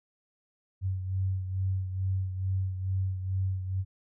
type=beating tone pair; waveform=sine; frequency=94.3 / 96.6 Hz; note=F#2 / G2; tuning=+33 / -25 cents; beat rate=2.3 Hz; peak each=-28 / -36 dBFS; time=0.81-3.85 s; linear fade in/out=50 ms; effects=none